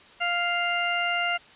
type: harmonic tone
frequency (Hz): 698.5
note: F5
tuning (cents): 0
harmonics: 1 / 2 / 3 / 4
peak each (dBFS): -29 / -29 / -29 / -29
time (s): 0.2-1.38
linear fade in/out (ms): 20
effects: white hiss -51 dBFS RMS until 1.55 s + resampled to 8000 Hz